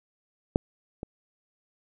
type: clicks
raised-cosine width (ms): 2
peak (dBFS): -7 / -21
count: 2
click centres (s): 0.559 / 1.031
effects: none